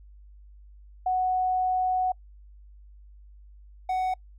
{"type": "tone pair in turn", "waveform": ["sine", "triangle"], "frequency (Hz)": [740, 744.7], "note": ["F#5", "F#5"], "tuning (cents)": [0, 11], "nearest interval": "unison", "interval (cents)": 11, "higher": "second", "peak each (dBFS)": -22, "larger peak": "neither", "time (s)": [[1.06, 2.12], [3.89, 4.14]], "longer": "first", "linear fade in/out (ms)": 5, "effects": ["noise-tail reverb RT60 0.1 s tail -26 dB re dry", "added 50 Hz sine -47 dBFS peak until 4.38 s"]}